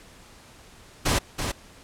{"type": "noise with echo", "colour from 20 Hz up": "pink", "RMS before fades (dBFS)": -22, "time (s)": [1.05, 1.19], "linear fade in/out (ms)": 10, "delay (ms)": 330, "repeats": 1, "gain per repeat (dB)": -6, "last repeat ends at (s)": 1.52, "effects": ["pink hiss -50 dBFS RMS until 1.83 s", "low-pass 10000 Hz 12 dB/octave"]}